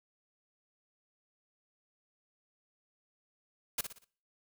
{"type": "noise with echo", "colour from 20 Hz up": "white", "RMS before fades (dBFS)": -32, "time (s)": [3.78, 3.81], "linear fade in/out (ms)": 5, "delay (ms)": 59, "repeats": 4, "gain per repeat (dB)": -8, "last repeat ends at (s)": 4.046, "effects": ["noise-tail reverb RT60 0.5 s tail -24 dB re dry"]}